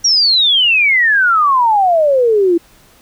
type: exponential sweep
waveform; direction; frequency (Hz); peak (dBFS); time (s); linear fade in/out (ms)
sine; down; 5760 to 329.6; -8; 0.04-2.58; 10
effects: pink hiss -47 dBFS RMS until 3.01 s